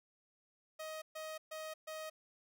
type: tone bursts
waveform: sawtooth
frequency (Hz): 628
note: D#5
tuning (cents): +16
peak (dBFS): -39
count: 4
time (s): 0.79-2.1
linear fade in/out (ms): 10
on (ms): 230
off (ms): 130
effects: none